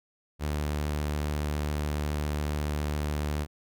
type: tone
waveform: sawtooth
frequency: 74.4 Hz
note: D2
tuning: 23 cents sharp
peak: -24 dBFS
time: 0.39-3.47 s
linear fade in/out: 50 ms
effects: none